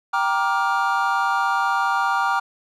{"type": "chord", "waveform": "triangle", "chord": "G minor seventh", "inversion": "none", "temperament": "just", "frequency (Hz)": [784, 940.8, 1176, 1411.2], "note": ["G5", "Bb5", "D6", "F6"], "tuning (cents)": [0, 16, 2, 18], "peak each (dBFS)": -22, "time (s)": [0.13, 2.4], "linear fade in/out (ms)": 10, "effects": []}